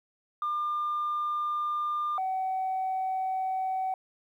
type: tone pair in turn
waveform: sine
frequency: 1200 / 756 Hz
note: D6 / F#5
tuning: +37 / +37 cents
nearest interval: minor sixth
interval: 800 cents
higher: first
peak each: -26 dBFS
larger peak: neither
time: 0.42-2.18 / 2.18-3.94 s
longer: neither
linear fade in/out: 2 ms
effects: tanh soft clip ceiling -24 dBFS + 11-bit